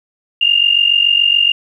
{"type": "tone pair together", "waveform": "sine", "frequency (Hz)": [2789, 2836], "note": ["F7", "F7"], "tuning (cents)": [-3, 26], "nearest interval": "unison", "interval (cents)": 29, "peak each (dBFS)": -12, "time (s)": [0.41, 1.52], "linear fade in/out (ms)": 5, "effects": ["8-bit"]}